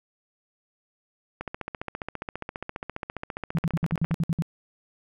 click train, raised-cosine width 0.5 ms, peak -17 dBFS, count 41, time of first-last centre 1.41-4.113 s, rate 14.8 Hz
sine tone bursts, 164.2 Hz, E3, 6 cents flat, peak -21 dBFS, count 10, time 3.55-4.422 s, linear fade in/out 0 ms, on 35 ms, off 58 ms
effects none

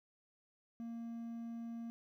triangle tone, 231.6 Hz, A#3, 11 cents flat, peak -40 dBFS, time 0.8-1.9 s, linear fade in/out 0 ms, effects 13-bit

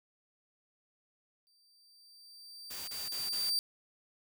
40% pulse tone with exponential growth, 4664 Hz, D8, 13 cents flat, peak -27 dBFS, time 1.47-3.59 s, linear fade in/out 0 ms, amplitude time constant 460 ms
white noise bursts, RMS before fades -44 dBFS, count 4, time 2.7-3.501 s, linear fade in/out 10 ms, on 180 ms, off 27 ms
effects none

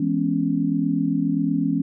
sine chord, C# minor seventh, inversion first, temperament just, 166.31 / 207.9 / 249.5 / 277.2 Hz, E3 / G#3 / B3 / C#4, +16 / +2 / +18 / 0 cents, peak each -25 / -26 / -26 / -22 dBFS, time 0-1.82 s, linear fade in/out 5 ms, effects none

